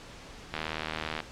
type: click train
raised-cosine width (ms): 0.3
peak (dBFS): -16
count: 53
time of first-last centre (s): 0.54-1.203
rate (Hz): 78.4
effects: pink hiss -47 dBFS RMS until 1.31 s + low-pass 6000 Hz 12 dB/octave